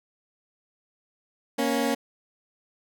20% pulse tone pair together, 235 / 277.2 Hz, A#3 / C#4, +14 / 0 cents, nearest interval minor third, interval 286 cents, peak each -21 dBFS, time 1.58-1.95 s, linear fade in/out 10 ms, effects none

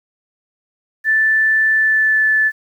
sine tone with pitch glide, 1760 to 1743.8 Hz, A6 to A6, 0 to -16 cents, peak -11 dBFS, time 1.04-2.52 s, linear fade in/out 50 ms, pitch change -16 cents, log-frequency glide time 1.72-2.26 s, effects 8-bit

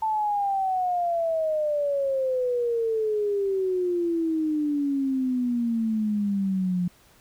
sine exponential sweep, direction down, 886 to 175.6 Hz, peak -22 dBFS, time 0.02-6.88 s, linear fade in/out 5 ms, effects pink hiss -57 dBFS RMS until 7.2 s

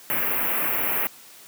white band-stop noise, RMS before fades -24 dBFS, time 0.1-1.07 s, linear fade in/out 0 ms, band 2700 to 12000 Hz, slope 48 dB/octave, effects white hiss -47 dBFS RMS until 1.47 s + high-pass 150 Hz 12 dB/octave

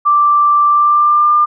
sine tone with pitch glide, 1174.7 to 1199.4 Hz, D6 to D6, 0 to +36 cents, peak -7 dBFS, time 0.05-1.46 s, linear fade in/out 20 ms, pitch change +36 cents, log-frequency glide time 0.68-1.34 s, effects none

